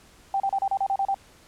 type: tone bursts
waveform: sine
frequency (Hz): 784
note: G5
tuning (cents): 0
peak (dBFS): -21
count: 9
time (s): 0.34-1.144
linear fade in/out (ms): 2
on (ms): 60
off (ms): 33
effects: pink hiss -54 dBFS RMS until 1.47 s + low-pass 11000 Hz 12 dB/octave